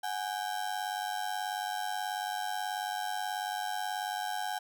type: ring-modulated tone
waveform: 35% pulse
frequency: 784 Hz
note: G5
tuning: in tune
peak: -28 dBFS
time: 0.03-4.59 s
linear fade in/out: 10 ms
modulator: 49.2 Hz
effects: none